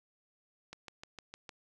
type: click train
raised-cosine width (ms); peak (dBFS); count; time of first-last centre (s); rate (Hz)
0.2; -28; 6; 0.73-1.492; 6.56
effects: none